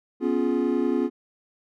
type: chord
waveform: triangle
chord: C# dominant seventh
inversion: third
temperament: equal with one note detuned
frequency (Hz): 246.9 / 277.2 / 349.2 / 419.9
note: B3 / C#4 / E#4 / G#4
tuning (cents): 0 / 0 / 0 / +19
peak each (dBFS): -24 / -24 / -24 / -27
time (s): 0.2-1.1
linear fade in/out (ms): 50
effects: none